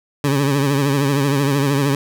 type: tone with vibrato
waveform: 20% pulse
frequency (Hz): 140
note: C#3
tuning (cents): +18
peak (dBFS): -10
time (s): 0.24-1.95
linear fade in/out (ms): 2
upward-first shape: triangle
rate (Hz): 13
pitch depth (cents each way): 83
effects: none